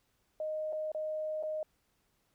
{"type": "tone with dropouts", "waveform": "sine", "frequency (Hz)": 620, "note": "D#5", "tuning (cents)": -6, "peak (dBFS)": -33, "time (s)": [0.4, 1.63], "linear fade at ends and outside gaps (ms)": 2, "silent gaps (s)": [[0.726, 0.73], [0.918, 0.947], [1.427, 1.434]], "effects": ["pink hiss -75 dBFS RMS until 2.34 s"]}